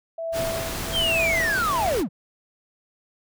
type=tone with tremolo; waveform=sine; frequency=659.3 Hz; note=E5; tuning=in tune; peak=-23 dBFS; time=0.18-1.89 s; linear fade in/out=5 ms; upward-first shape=triangle; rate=1.2 Hz; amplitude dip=100%
type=noise; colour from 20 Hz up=pink; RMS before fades=-30 dBFS; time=0.32-2.04 s; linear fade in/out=50 ms
type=linear sweep; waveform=triangle; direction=down; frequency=3252 to 133.6 Hz; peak=-19 dBFS; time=0.92-2.09 s; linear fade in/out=50 ms
effects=none